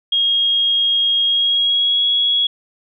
sine tone with pitch glide, 3264 to 3338 Hz, G#7 to G#7, -31 to +8 cents, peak -13 dBFS, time 0.12-2.47 s, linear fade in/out 5 ms, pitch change +39 cents, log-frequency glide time 1.24-2.05 s, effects none

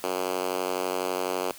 5% pulse tone with high-pass filter, 92 Hz, F#2, 9 cents flat, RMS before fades -29 dBFS, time 0.04-1.51 s, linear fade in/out 0 ms, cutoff 380 Hz, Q 1.6, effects white hiss -46 dBFS RMS until 1.58 s

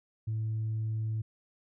sine tone, 110 Hz, A2, in tune, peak -28 dBFS, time 0.27-1.22 s, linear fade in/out 10 ms, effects tanh soft clip ceiling -27 dBFS

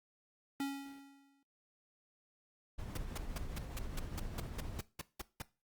square tone with exponential decay, 277.2 Hz, C#4, in tune, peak -34 dBFS, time 0.6-1.43 s, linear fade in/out 2 ms, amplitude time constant 180 ms
brown noise with tremolo, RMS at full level -41 dBFS, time 2.78-4.81 s, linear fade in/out 10 ms, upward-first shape triangle, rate 9.7 Hz, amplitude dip 35%
pink noise bursts, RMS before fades -42 dBFS, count 13, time 2.95-5.422 s, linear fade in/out 5 ms, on 24 ms, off 180 ms
effects noise-tail reverb RT60 0.3 s tail -19 dB re dry + Opus 32 kbps

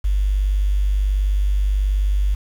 sine tone with quantisation, 49.31 Hz, G1, 11 cents sharp, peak -15 dBFS, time 0.04-2.35 s, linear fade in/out 10 ms, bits 7, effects none

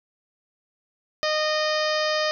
harmonic tone, 615 Hz, D#5, 20 cents flat, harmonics 1 / 2 / 3 / 4 / 5 / 6 / 7 / 8 / 9 / 10, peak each -24 / -29 / -29 / -35 / -34 / -36 / -36 / -31 / -39 / -43 dBFS, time 1.23-2.31 s, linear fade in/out 0 ms, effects none

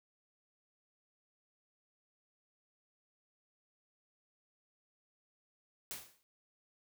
white noise with exponential decay, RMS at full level -40 dBFS, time 5.91-6.23 s, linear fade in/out 0 ms, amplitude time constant 68 ms, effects none

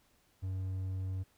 triangle tone, 94.2 Hz, F#2, 32 cents sharp, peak -32 dBFS, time 0.42-1.24 s, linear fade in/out 20 ms, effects pink hiss -70 dBFS RMS until 1.37 s

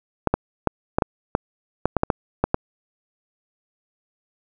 clicks, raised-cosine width 1 ms, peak -3 dBFS, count 12, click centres 0.273 / 0.34 / 0.673 / 0.985 / 1.022 / 1.351 / 1.856 / 1.967 / 2.034 / 2.102 / 2.44 / 2.544 s, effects none

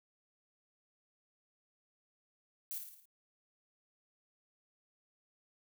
violet noise with echo, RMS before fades -41 dBFS, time 2.71-2.78 s, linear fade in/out 0 ms, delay 55 ms, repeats 5, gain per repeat -5 dB, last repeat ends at 3.055 s, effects none

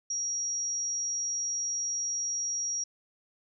sine tone, 5680 Hz, F8, 28 cents sharp, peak -29 dBFS, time 0.1-2.84 s, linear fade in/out 5 ms, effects none

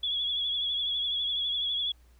sine tone with vibrato, 3373 Hz, G#7, 26 cents sharp, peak -27 dBFS, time 0.03-1.92 s, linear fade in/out 5 ms, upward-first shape triangle, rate 12 Hz, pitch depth 55 cents each way, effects added 60 Hz sine -55 dBFS peak until 2.19 s + pink hiss -67 dBFS RMS until 2.19 s

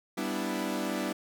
sawtooth chord, E minor seventh, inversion first, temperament equal, 196 / 246.9 / 293.7 / 329.6 Hz, G3 / B3 / D4 / E4, 0 / 0 / 0 / 0 cents, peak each -32 dBFS, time 0.17-1.13 s, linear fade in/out 10 ms, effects none

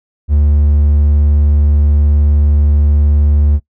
triangle tone, 73.42 Hz, D2, in tune, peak -5 dBFS, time 0.28-3.6 s, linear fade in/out 50 ms, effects noise-tail reverb RT60 0.1 s tail -21 dB re dry

